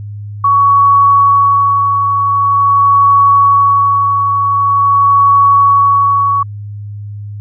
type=tone with tremolo; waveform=sine; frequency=1122 Hz; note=C#6; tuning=21 cents sharp; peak=-4 dBFS; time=0.44-6.43 s; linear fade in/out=5 ms; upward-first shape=sine; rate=0.45 Hz; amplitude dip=45%; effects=added 103 Hz sine -22 dBFS peak until 7.4 s